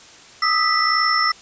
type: tone cluster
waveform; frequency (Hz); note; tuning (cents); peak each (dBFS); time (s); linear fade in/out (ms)
sine; 1234 / 1296 / 1973 / 5340; D#6 / E6 / B6 / E8; -15 / -30 / -2 / +22; -21; 0.42-1.32; 5
effects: white hiss -44 dBFS RMS until 1.41 s + resampled to 16000 Hz